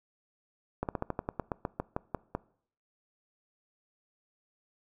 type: slowing click train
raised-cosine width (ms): 1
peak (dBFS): -17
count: 14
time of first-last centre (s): 0.83-2.35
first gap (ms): 58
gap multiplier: 1.11
effects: noise-tail reverb RT60 0.6 s tail -22 dB re dry